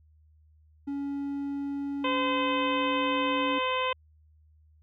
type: tone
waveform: triangle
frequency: 281 Hz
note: C#4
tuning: 24 cents sharp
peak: -28 dBFS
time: 0.87-3.59 s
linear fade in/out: 10 ms
type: harmonic tone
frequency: 513 Hz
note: C5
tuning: 34 cents flat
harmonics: 1 / 2 / 3 / 4 / 5 / 6 / 7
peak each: -31 / -29 / -40 / -38 / -34 / -36 / -42 dBFS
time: 2.04-3.93 s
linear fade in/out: 5 ms
effects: added 77 Hz sine -57 dBFS peak until 4.82 s